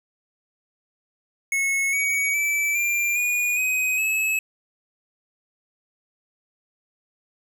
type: tone with pitch steps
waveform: square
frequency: 2190 / 2252 / 2315 / 2380 / 2447 / 2516 / 2586 Hz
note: C#7 / C#7 / D7 / D7 / D#7 / D#7 / E7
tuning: -22 / +27 / -25 / +22 / -29 / +19 / -34 cents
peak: -21 dBFS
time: 1.52-4.39 s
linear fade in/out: 2 ms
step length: 410 ms
effects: none